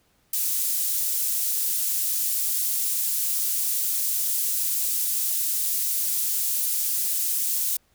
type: high-pass noise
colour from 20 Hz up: pink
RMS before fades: -25 dBFS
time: 0.33-7.77 s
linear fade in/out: 5 ms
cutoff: 10000 Hz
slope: 12 dB/octave
effects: pink hiss -65 dBFS RMS until 7.94 s